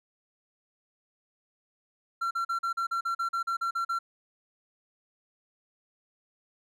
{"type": "tone bursts", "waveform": "triangle", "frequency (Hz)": 1362, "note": "F6", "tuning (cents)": -44, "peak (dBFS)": -25, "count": 13, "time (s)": [2.21, 3.99], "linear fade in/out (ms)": 10, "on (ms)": 100, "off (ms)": 40, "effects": []}